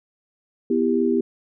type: chord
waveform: sine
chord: E minor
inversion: second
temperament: just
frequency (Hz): 247.2 / 329.6 / 395.6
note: B3 / E4 / G4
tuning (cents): +2 / 0 / +16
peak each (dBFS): -21 / -23 / -21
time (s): 0.7-1.21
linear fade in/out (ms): 5
effects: none